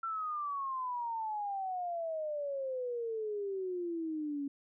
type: exponential sweep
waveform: sine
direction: down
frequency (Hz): 1355 to 277.2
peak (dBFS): -34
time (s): 0.03-4.48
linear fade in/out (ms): 5
effects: none